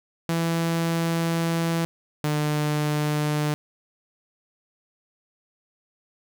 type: tone pair in turn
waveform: sawtooth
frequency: 166.3 / 149.88 Hz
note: E3 / D3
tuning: +16 / +36 cents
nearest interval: major second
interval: 180 cents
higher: first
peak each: -18 dBFS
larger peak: neither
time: 0.29-1.85 / 2.24-3.54 s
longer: first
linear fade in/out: 0 ms
effects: none